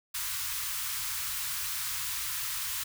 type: band-stop noise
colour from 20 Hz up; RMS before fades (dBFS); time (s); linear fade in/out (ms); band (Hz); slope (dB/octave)
white; -34; 0.14-2.84; 10; 130 to 970; 48
effects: none